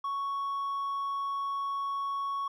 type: tone with hard clipping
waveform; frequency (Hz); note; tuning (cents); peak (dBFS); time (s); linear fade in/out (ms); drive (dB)
sine; 1111; C#6; +4; -31; 0.04-2.48; 5; 2
effects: none